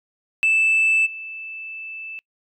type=tone with level steps; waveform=sine; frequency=2637 Hz; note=E7; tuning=in tune; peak=-13 / -31 dBFS; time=0.43-2.19 s; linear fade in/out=0 ms; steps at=1.05 s; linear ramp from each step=20 ms; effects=noise-tail reverb RT60 0.1 s tail -26 dB re dry + tanh soft clip ceiling -12 dBFS